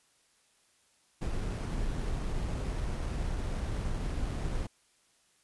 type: noise with sample-and-hold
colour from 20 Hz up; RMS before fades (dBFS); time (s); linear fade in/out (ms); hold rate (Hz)
brown; -33; 1.21-4.67; 10; 7350
effects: white hiss -68 dBFS RMS until 5.43 s + resampled to 24000 Hz